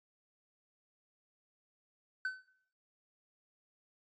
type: tone with exponential decay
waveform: triangle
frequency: 1519 Hz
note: F#6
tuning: 45 cents sharp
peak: -29 dBFS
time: 2.25-2.48 s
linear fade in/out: 2 ms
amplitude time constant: 49 ms
effects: noise-tail reverb RT60 0.6 s tail -17 dB re dry + resampled to 16000 Hz